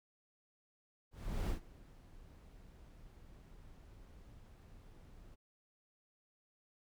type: noise with ADSR envelope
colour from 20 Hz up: brown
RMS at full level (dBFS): -35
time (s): 1.11-5.36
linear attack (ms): 380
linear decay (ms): 110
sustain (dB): -22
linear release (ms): 23
effects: none